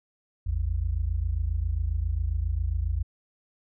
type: tone pair together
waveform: sine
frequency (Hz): 55 / 82.41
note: A1 / E2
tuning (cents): 0 / 0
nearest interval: perfect fifth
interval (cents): 700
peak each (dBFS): -27 / -27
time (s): 0.46-3.03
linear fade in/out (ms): 10
effects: none